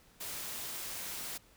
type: noise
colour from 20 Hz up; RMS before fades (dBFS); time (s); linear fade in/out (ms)
white; -41; 0.2-1.38; 10
effects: pink hiss -63 dBFS RMS until 1.56 s